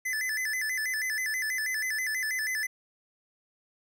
square tone with vibrato, 1882 Hz, A#6, 16 cents sharp, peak -29 dBFS, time 0.05-2.67 s, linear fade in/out 10 ms, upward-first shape square, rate 6.2 Hz, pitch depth 130 cents each way, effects none

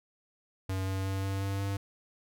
square tone with pitch steps, 95 / 95.77 / 96.55 / 97.33 / 98.12 / 98.92 Hz, F#2 / G2 / G2 / G2 / G2 / G2, +46 / -40 / -26 / -12 / +2 / +16 cents, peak -31 dBFS, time 0.69-1.77 s, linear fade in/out 5 ms, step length 180 ms, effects none

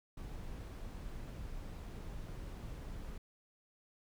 brown noise, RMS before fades -45 dBFS, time 0.17-3.18 s, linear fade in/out 5 ms, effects none

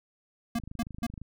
square tone bursts, 233.1 Hz, A#3, in tune, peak -28 dBFS, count 3, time 0.55-1.067 s, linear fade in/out 5 ms, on 39 ms, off 200 ms
click train, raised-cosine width 5 ms, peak -29 dBFS, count 18, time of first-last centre 0.56-1.216 s, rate 25.9 Hz
effects none

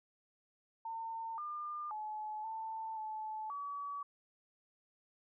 sine tone with pitch steps, 905 / 1202 / 856 / 888 / 867 / 1140 Hz, A5 / D6 / A5 / A5 / A5 / C#6, +48 / +40 / -48 / +16 / -26 / +48 cents, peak -39 dBFS, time 0.85-4.03 s, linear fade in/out 5 ms, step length 530 ms, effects none

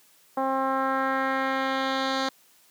10% pulse tone with low-pass filter sweep, 266.4 Hz, C4, 31 cents sharp, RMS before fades -26 dBFS, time 0.37-2.29 s, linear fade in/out 5 ms, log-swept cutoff 890 to 4800 Hz, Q 1.7, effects white hiss -59 dBFS RMS until 2.7 s + high-pass 150 Hz 12 dB/octave

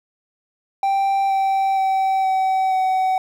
triangle tone with pitch steps, 784 / 776.3 / 768.8 / 761.2 / 753.8 Hz, G5 / G5 / G5 / F#5 / F#5, 0 / -17 / -34 / +49 / +32 cents, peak -14 dBFS, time 0.83-3.18 s, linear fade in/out 2 ms, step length 470 ms, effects 9-bit

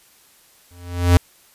square tone with exponential growth, 88 Hz, F2, 14 cents sharp, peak -8 dBFS, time 0.71-1.17 s, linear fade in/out 0 ms, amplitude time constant 100 ms, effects white hiss -53 dBFS RMS until 1.54 s + resampled to 32000 Hz

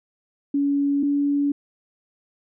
sine tone pair in turn, 282.7 / 285.3 Hz, C#4 / C#4, +34 / +50 cents, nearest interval unison, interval 16 cents, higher second, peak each -18 dBFS, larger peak neither, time 0.54-1.03 / 1.03-1.52 s, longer neither, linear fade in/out 5 ms, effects none

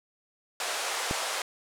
pink band-pass noise, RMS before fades -32 dBFS, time 0.6-1.42 s, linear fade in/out 2 ms, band 550 to 10000 Hz, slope 24 dB/octave
click, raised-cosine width 2 ms, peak -16 dBFS, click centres 1.111 s
effects none

